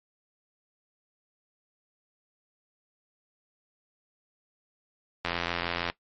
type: click train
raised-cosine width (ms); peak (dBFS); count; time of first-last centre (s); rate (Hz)
0.3; -12; 57; 5.25-5.9; 86.2
effects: noise-tail reverb RT60 0.1 s tail -18 dB re dry + MP3 32 kbps